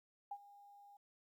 sine tone with ADSR envelope, 810 Hz, G#5, 43 cents flat, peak -40 dBFS, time 0.31-0.97 s, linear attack 6 ms, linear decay 57 ms, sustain -18 dB, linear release 5 ms, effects 13-bit

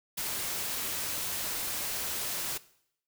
white noise, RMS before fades -34 dBFS, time 0.17-2.58 s, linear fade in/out 10 ms, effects noise-tail reverb RT60 0.7 s tail -19 dB re dry

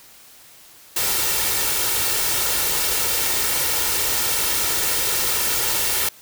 white noise with comb filter, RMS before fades -21 dBFS, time 0.96-6.09 s, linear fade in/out 5 ms, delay 2.2 ms, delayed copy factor +0.5, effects white hiss -47 dBFS RMS until 6.21 s

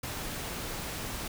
pink noise, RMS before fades -37 dBFS, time 0.03-1.28 s, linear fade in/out 5 ms, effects none

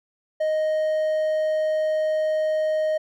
triangle tone, 622.3 Hz, D#5, in tune, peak -18 dBFS, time 0.4-2.98 s, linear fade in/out 10 ms, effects none

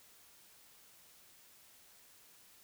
silence, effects white hiss -62 dBFS RMS until 2.63 s

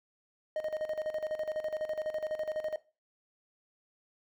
triangle tone with tremolo, 620 Hz, D#5, 6 cents flat, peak -28 dBFS, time 0.56-2.76 s, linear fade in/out 2 ms, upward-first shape square, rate 12 Hz, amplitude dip 70%, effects noise-tail reverb RT60 0.3 s tail -17 dB re dry

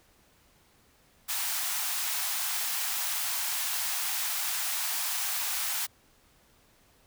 white high-pass noise, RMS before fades -31 dBFS, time 1.28-5.87 s, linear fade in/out 20 ms, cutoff 700 Hz, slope 48 dB/octave, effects pink hiss -63 dBFS RMS until 7.06 s

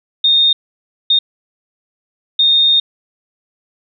sine tone bursts at uneven times, 3676 Hz, A#7, 25 cents flat, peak -8 dBFS, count 3, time 0.24-0.53 / 1.1-1.19 / 2.39-2.8 s, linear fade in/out 5 ms, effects none

